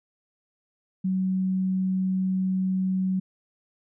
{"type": "tone", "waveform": "sine", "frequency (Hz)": 187.7, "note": "F#3", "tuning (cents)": 25, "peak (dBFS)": -22, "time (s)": [1.04, 3.2], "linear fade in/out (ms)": 10, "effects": []}